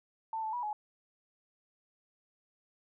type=tone with pitch steps; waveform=sine; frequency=890 / 874 / 972 / 844 Hz; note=A5 / A5 / B5 / G#5; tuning=+20 / -12 / -28 / +28 cents; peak=-33 dBFS; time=0.33-0.73 s; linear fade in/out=2 ms; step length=100 ms; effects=none